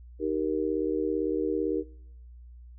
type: chord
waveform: sine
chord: Eb major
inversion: none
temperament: just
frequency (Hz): 311.1 / 388.9 / 466.7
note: Eb4 / G4 / Bb4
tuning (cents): 0 / -14 / +2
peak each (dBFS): -30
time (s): 0.19-1.84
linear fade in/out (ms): 50
effects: noise-tail reverb RT60 1.0 s tail -25 dB re dry + added 60 Hz sine -45 dBFS peak until 2.78 s